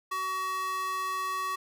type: tone with high-pass filter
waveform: square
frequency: 376.3 Hz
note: F#4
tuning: 29 cents sharp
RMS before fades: -32 dBFS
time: 0.11-1.56 s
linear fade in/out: 10 ms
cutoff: 1100 Hz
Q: 2.8
effects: none